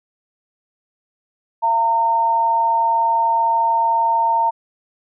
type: tone pair together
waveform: sine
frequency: 681 / 914.5 Hz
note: F5 / A#5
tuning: -44 / -33 cents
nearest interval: perfect fourth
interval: 511 cents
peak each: -24 / -14 dBFS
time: 1.62-4.51 s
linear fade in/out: 20 ms
effects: none